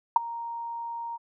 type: tone with ADSR envelope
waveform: sine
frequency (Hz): 932.3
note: A#5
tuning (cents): 0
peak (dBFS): -11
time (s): 0.16-1.18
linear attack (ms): 3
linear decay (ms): 15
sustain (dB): -21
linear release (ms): 29
effects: none